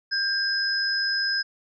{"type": "tone pair together", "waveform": "sine", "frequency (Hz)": [1595, 5080], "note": ["G6", "D#8"], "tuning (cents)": [30, 35], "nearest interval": "octave + minor sixth", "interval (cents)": 2005, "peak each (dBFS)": -25, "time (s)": [0.11, 1.43], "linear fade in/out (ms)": 20, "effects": []}